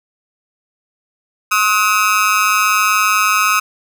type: tone with amplitude modulation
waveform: 30% pulse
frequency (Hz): 1272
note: D#6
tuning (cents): +38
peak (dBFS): -5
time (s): 1.51-3.6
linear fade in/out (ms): 10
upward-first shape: sine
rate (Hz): 201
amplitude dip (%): 90
effects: none